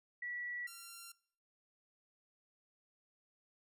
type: tone pair in turn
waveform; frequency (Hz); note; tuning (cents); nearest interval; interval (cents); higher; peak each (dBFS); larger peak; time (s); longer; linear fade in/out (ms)
sine / 5% pulse; 1945 / 1375.3; B6 / F6; -27 / -27; tritone; 600; first; -40 / -38; second; 0.22-0.67 / 0.67-1.12; neither; 5
effects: noise-tail reverb RT60 0.5 s tail -20 dB re dry + resampled to 32000 Hz